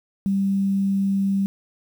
sine tone with quantisation, 196 Hz, G3, in tune, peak -18 dBFS, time 0.26-1.46 s, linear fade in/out 0 ms, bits 8, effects none

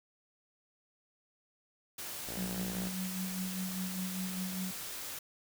white noise, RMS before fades -42 dBFS, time 1.98-5.19 s, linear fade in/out 5 ms
5% pulse tone, 58.27 Hz, A#1, in tune, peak -31 dBFS, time 2.27-2.89 s, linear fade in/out 5 ms
sine tone with tremolo, 186.1 Hz, F#3, 10 cents sharp, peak -34 dBFS, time 2.37-4.71 s, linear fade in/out 2 ms, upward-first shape sine, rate 5 Hz, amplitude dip 45%
effects none

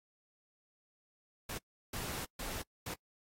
pink noise bursts at uneven times, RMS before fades -41 dBFS, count 4, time 1.49-1.58 / 1.93-2.25 / 2.39-2.62 / 2.86-2.94 s, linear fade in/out 5 ms, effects noise-tail reverb RT60 0.1 s tail -25 dB re dry + AAC 48 kbps

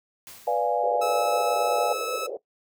white noise with exponential decay, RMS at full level -42 dBFS, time 0.27-1.06 s, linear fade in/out 0 ms, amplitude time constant 170 ms
sine chord, B diminished seventh, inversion none, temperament equal, 493.9 / 587.3 / 698.5 / 830.6 Hz, B4 / D5 / F5 / Ab5, 0 / 0 / 0 / 0 cents, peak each -27 dBFS, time 0.47-1.93 s, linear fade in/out 5 ms
white band-pass noise, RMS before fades -33 dBFS, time 0.83-2.37 s, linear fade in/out 2 ms, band 430 to 560 Hz, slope 48 dB/octave
sawtooth tone, 1300 Hz, E6, 24 cents flat, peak -26 dBFS, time 1.01-2.27 s, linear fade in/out 10 ms
effects noise-tail reverb RT60 0.1 s tail -17 dB re dry

